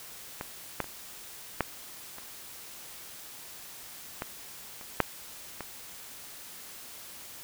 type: clicks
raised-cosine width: 0.5 ms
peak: -19 / -13 / -28 / -10 / -29 / -17 / -30 / -6 / -21 dBFS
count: 9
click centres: 0.411 / 0.803 / 0.843 / 1.607 / 2.184 / 4.221 / 4.812 / 5.003 / 5.607 s
effects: white hiss -46 dBFS RMS until 7.43 s